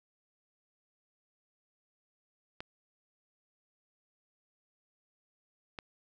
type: clicks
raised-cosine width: 0.3 ms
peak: -24 dBFS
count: 2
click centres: 2.605 / 5.788 s
effects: none